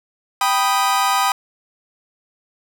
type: chord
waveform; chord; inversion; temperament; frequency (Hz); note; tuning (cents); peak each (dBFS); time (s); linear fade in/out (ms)
40% pulse; G augmented; none; equal; 784 / 987.8 / 1244.5; G5 / B5 / D#6; 0 / 0 / 0; -19; 0.41-1.32; 2
effects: none